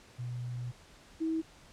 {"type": "tone pair in turn", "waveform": "sine", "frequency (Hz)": [122.4, 322.2], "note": ["B2", "E4"], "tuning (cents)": [-15, -39], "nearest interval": "octave + perfect fourth", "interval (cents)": 1676, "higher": "second", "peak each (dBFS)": [-35, -29], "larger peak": "second", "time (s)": [[0.18, 0.72], [1.2, 1.42]], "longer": "first", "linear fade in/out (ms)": 20, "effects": ["pink hiss -57 dBFS RMS until 1.72 s", "low-pass 8000 Hz 12 dB/octave"]}